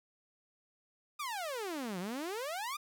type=exponential two-way sweep; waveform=sawtooth; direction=down then up; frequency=1244.5 to 171.6 to 1244.5 Hz; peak=-33 dBFS; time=1.19-2.77 s; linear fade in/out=10 ms; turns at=1.99 s; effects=11-bit